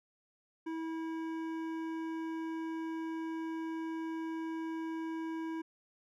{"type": "tone with hard clipping", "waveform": "triangle", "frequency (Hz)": 324.4, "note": "E4", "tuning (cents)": -28, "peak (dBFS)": -38, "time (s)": [0.66, 5.62], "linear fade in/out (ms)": 10, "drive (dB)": 16, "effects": []}